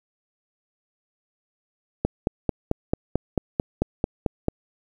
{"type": "click train", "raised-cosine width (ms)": 2, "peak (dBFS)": -7, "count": 12, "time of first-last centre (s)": [2.05, 4.484], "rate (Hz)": 4.52, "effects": ["8-bit"]}